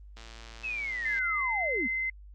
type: click train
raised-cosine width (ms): 0.2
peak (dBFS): -30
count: 117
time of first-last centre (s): 0.17-1.188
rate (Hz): 114
type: linear sweep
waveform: sine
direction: down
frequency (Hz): 2637 to 202.7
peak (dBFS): -31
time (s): 0.63-1.88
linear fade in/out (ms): 20
type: tone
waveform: sine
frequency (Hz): 2064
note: C7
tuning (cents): -24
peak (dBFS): -28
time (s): 1.05-2.1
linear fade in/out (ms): 5
effects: added 50 Hz sine -46 dBFS peak until 2.34 s + Opus 32 kbps